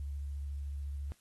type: tone with vibrato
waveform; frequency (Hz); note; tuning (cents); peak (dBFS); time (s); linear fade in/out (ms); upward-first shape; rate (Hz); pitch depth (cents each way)
sine; 70.8; C#2; +37; -36; 0-1.12; 0; sine; 14; 25
effects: white hiss -69 dBFS RMS until 1.2 s + AAC 32 kbps